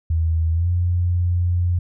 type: tone with pitch glide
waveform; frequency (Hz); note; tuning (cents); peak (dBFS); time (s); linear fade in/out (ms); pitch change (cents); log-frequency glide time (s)
sine; 81.3 to 88.15; E2 to F2; -23 to +17; -16; 0.1-1.79; 5; +140; 0.52-0.69
effects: none